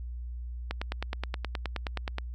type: click train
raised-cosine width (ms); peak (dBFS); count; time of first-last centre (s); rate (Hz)
0.3; -16; 15; 0.71-2.184; 9.5
effects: added 60 Hz sine -35 dBFS peak until 2.34 s